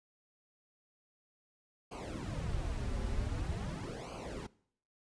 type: noise with flanger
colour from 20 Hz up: brown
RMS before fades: -38 dBFS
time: 1.91-4.47 s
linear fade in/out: 10 ms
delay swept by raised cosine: 0.54 to 6.44 ms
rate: 0.45 Hz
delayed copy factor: -0.9
effects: noise-tail reverb RT60 0.6 s tail -21 dB re dry + resampled to 22050 Hz